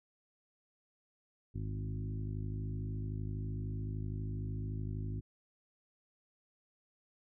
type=harmonic tone with a mistuned harmonic; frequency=51.91 Hz; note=G#1; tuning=in tune; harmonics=1 / 2 / 3 / 4 / 5 / 6 / 7; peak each=-42 / -38 / -44 / -54 / -48 / -55 / -54 dBFS; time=1.54-5.21 s; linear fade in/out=20 ms; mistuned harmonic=2; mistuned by=-20 cents; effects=none